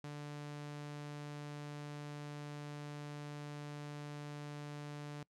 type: tone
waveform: sawtooth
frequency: 146.83 Hz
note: D3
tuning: in tune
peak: -40 dBFS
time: 0.04-5.23 s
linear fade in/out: 2 ms
effects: noise-tail reverb RT60 0.1 s tail -24 dB re dry + low-pass 8000 Hz 12 dB/octave